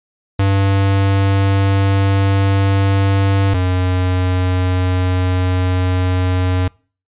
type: tone pair in turn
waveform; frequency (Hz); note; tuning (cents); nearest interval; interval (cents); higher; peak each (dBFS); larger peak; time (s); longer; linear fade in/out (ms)
square; 98 / 91.5; G2 / F#2; 0 / -19; minor second; 119; first; -12 / -14; first; 0.39-3.54 / 3.54-6.68; first; 5
effects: noise-tail reverb RT60 0.4 s tail -25 dB re dry + resampled to 8000 Hz